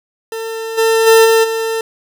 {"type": "tone with level steps", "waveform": "40% pulse", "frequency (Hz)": 449.4, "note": "A4", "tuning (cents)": 37, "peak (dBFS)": [-20, -9, -4, -7, -15], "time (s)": [0.32, 1.81], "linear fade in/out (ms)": 2, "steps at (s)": [0.77, 1.06, 1.24, 1.43], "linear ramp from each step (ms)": 20, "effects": []}